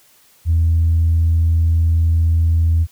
sine tone, 82.41 Hz, E2, in tune, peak -10 dBFS, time 0.45-2.87 s, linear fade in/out 50 ms, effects tanh soft clip ceiling -8 dBFS + white hiss -52 dBFS RMS until 2.91 s

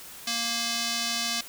square tone with band-pass filter, 233.1 Hz, A#3, in tune, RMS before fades -29 dBFS, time 0.27-1.41 s, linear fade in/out 5 ms, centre 4900 Hz, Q 1.4, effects white hiss -44 dBFS RMS until 1.48 s

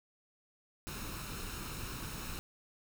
pink noise with comb filter, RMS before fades -42 dBFS, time 0.87-2.39 s, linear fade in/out 0 ms, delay 0.75 ms, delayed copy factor +0.55, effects none

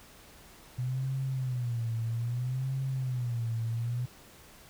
sine tone with vibrato, 123.47 Hz, B2, in tune, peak -29 dBFS, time 0.78-4.06 s, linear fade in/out 10 ms, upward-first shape sine, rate 0.62 Hz, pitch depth 140 cents each way, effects pink hiss -54 dBFS RMS until 4.69 s

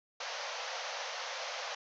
pink band-pass noise, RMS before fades -40 dBFS, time 0.2-1.75 s, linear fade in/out 5 ms, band 490 to 6400 Hz, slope 96 dB/octave, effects none

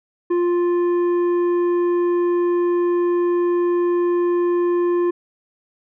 sine tone with tanh clipping, 350 Hz, F4, 4 cents sharp, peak -17 dBFS, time 0.3-5.11 s, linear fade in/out 10 ms, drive 8 dB, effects none

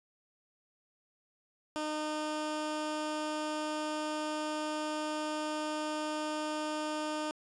15% pulse tone, 305.7 Hz, D#4, 30 cents flat, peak -27 dBFS, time 1.76-7.31 s, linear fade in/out 0 ms, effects resampled to 22050 Hz

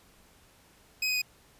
25% pulse tone with pitch steps, 2523 / 2507 / 2491 Hz, D#7 / D#7 / D#7, +23 / +12 / +1 cents, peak -23 dBFS, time 1.02-1.218 s, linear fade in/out 5 ms, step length 66 ms, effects pink hiss -60 dBFS RMS until 1.59 s + resampled to 32000 Hz

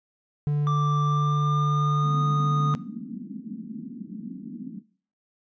triangle tone, 146.83 Hz, D3, in tune, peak -19 dBFS, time 0.47-2.75 s, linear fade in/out 0 ms
triangle tone with pitch glide, 1174.7 to 1235.2 Hz, D6 to D#6, 0 to -13 cents, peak -24 dBFS, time 0.67-2.74 s, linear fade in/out 0 ms, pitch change +87 cents, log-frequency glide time 1.04-2.2 s
pink band-pass noise, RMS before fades -37 dBFS, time 2.02-4.83 s, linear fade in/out 50 ms, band 190 to 260 Hz, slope 48 dB/octave
effects noise-tail reverb RT60 0.5 s tail -21 dB re dry + resampled to 16000 Hz

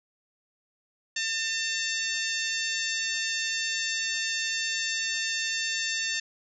harmonic tone, 899 Hz, A5, 37 cents sharp, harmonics 2 / 3 / 4 / 5 / 6 / 7 / 8, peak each -32 / -34 / -35 / -36 / -37 / -37 / -38 dBFS, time 1.16-6.2 s, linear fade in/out 5 ms, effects none

